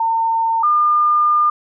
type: tone pair in turn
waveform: sine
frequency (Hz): 907 / 1206.7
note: A#5 / D6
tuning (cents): -48 / +47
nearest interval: perfect fourth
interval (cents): 495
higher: second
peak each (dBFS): -14 / -11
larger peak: second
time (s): 0-0.63 / 0.63-1.5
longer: second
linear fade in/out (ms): 5
effects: none